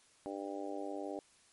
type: harmonic tone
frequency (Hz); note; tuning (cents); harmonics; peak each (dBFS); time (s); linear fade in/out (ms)
99.1; G2; +19; 3 / 4 / 5 / 6 / 7 / 8; -43 / -45 / -47 / -45 / -51 / -47; 0.26-1.19; 0
effects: white hiss -66 dBFS RMS until 1.52 s + MP3 48 kbps